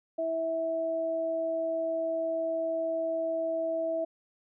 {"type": "tone pair together", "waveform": "sine", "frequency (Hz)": [326.5, 653], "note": ["E4", "E5"], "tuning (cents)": [-17, -17], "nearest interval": "octave", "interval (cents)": 1200, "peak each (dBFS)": [-37, -28], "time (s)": [0.18, 4.05], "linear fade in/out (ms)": 10, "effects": []}